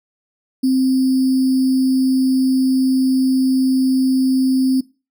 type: tone with sample-and-hold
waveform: sine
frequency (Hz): 261.3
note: C4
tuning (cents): -2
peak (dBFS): -12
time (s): 0.63-4.81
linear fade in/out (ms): 10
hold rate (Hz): 4900
effects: noise-tail reverb RT60 0.3 s tail -20 dB re dry